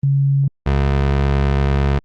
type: tone pair in turn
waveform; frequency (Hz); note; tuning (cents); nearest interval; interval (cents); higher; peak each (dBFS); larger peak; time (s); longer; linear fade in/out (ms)
sine / 25% pulse; 138.59 / 69.3; C#3 / C#2; 0 / 0; octave; 1200; first; -12 / -10; second; 0.03-0.48 / 0.66-1.99; second; 5
effects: low-pass 3000 Hz 12 dB/octave + Opus 24 kbps